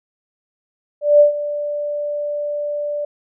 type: tone with ADSR envelope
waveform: sine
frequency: 587.3 Hz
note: D5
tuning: in tune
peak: -5 dBFS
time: 1.01-3.05 s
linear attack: 190 ms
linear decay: 120 ms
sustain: -15 dB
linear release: 5 ms
effects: none